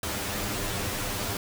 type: noise with comb filter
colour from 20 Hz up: pink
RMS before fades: -31 dBFS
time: 0.03-1.37 s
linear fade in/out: 2 ms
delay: 10 ms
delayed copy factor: +0.85
effects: none